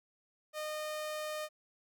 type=tone; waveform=sawtooth; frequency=612 Hz; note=D#5; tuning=29 cents flat; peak=-33 dBFS; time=0.53-1.49 s; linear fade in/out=50 ms; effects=none